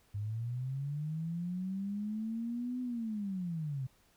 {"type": "linear two-way sweep", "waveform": "sine", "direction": "up then down", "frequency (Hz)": [100, 253.1, 126.7], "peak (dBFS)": -34, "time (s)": [0.14, 3.87], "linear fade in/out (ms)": 10, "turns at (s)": 2.81, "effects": ["pink hiss -68 dBFS RMS until 4.16 s"]}